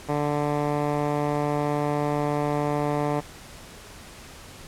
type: tone with low-pass filter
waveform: 10% pulse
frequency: 147 Hz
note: D3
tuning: 2 cents sharp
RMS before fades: -25 dBFS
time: 0.08-3.21 s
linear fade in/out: 20 ms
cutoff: 1300 Hz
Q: 1
effects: pink hiss -44 dBFS RMS until 4.67 s + low-pass 11000 Hz 12 dB/octave